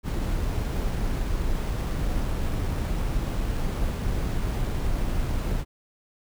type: noise with sample-and-hold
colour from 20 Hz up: brown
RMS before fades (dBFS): -26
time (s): 0.03-5.65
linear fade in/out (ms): 50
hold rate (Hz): 11025
effects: none